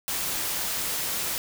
white noise, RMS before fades -29 dBFS, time 0.08-1.38 s, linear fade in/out 0 ms, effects none

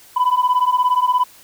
sine beating tone pair, 987.8 / 1004.8 Hz, B5 / B5, 0 / +30 cents, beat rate 17 Hz, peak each -15 / -14 dBFS, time 0.16-1.24 s, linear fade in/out 10 ms, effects tanh soft clip ceiling -10 dBFS + white hiss -46 dBFS RMS until 1.43 s

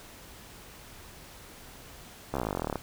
slowing click train, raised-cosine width 1 ms, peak -16 dBFS, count 21, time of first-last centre 2.34-2.757 s, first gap 14 ms, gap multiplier 1.04, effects pink hiss -49 dBFS RMS until 2.82 s

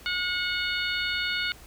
harmonic tone with a mistuned harmonic, 730 Hz, F#5, 24 cents flat, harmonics 2 / 3 / 4 / 5 / 6, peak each -30 / -32 / -33 / -34 / -35 dBFS, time 0.06-1.52 s, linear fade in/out 0 ms, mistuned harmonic 2, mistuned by -20 cents, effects added 60 Hz sine -50 dBFS peak until 1.66 s + pink hiss -50 dBFS RMS until 1.66 s

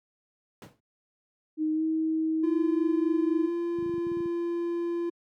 brown noise with exponential decay, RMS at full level -33 dBFS, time 0.62-0.8 s, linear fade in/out 1 ms, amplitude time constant 39 ms
sine tone with pitch glide, 311.1 to 318.4 Hz, D#4 to D#4, 0 to +40 cents, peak -24 dBFS, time 1.57-3.5 s, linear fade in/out 50 ms, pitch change +40 cents, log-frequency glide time 1.73-1.83 s
triangle tone, 342.3 Hz, F4, 35 cents flat, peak -25 dBFS, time 2.43-5.1 s, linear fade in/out 10 ms
clicks, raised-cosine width 5 ms, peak -26 dBFS, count 11, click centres 3.787 / 3.826 / 3.861 / 3.895 / 3.939 / 3.98 / 4.068 / 4.117 / 4.17 / 4.205 / 4.258 s
effects high-pass 150 Hz 12 dB/octave

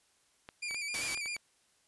clicks, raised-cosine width 0.3 ms, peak -29 dBFS, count 9, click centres 0.489 / 0.71 / 0.745 / 0.988 / 1.036 / 1.144 / 1.175 / 1.259 / 1.365 s
sawtooth tone with vibrato, 2349 Hz, D7, in tune, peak -32 dBFS, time 0.62-1.37 s, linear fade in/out 10 ms, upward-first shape square, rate 7.6 Hz, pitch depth 44 cents each way
white noise, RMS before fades -37 dBFS, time 0.94-1.15 s, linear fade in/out 2 ms
effects white hiss -70 dBFS RMS until 1.87 s + resampled to 24000 Hz

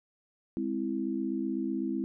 sine chord, Ab augmented, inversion none, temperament equal with one note detuned, 205.7 / 261.6 / 329.6 Hz, Ab3 / C4 / E4, -16 / 0 / 0 cents, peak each -35 / -33 / -33 dBFS, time 0.57-2.04 s, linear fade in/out 0 ms, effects none

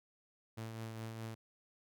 sawtooth tone with tremolo, 112.2 Hz, A2, 34 cents sharp, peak -37 dBFS, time 0.57-1.35 s, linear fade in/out 10 ms, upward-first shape triangle, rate 4.8 Hz, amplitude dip 40%, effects none

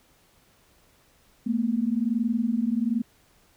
sine tone pair together, 220.3 / 241.5 Hz, A3 / B3, +2 / -39 cents, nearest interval major second, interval 159 cents, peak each -25 dBFS, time 1.46-3.02 s, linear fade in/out 10 ms, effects pink hiss -61 dBFS RMS until 3.56 s

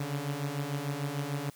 sawtooth beating tone pair, 138.59 / 145.29 Hz, C#3 / D3, 0 / -18 cents, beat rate 6.7 Hz, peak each -32 / -30 dBFS, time 0-1.5 s, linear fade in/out 5 ms, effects white hiss -58 dBFS RMS until 1.55 s

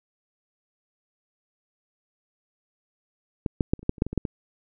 clicks, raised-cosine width 3 ms, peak -12 / -8 / -7 / -30 / -30 / -8 / -30 / -7 / -18 / -19 / -9 / -15 dBFS, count 12, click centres 3.462 / 3.608 / 3.735 / 3.793 / 3.83 / 3.894 / 3.982 / 4.021 / 4.066 / 4.13 / 4.177 / 4.252 s, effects none

